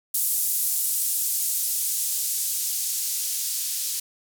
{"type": "noise with band-pass filter sweep", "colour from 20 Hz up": "violet", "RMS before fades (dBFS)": -26, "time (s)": [0.14, 4], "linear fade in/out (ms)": 5, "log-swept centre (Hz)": [9600, 5000], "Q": 0.8, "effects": []}